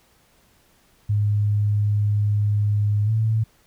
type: tone with pitch glide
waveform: sine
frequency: 103.83 to 110.64 Hz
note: G#2 to A2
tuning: 0 to +10 cents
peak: -17 dBFS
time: 1.09-3.44 s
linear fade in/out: 10 ms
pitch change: +110 cents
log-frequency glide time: 3.05-3.1 s
effects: pink hiss -59 dBFS RMS until 3.66 s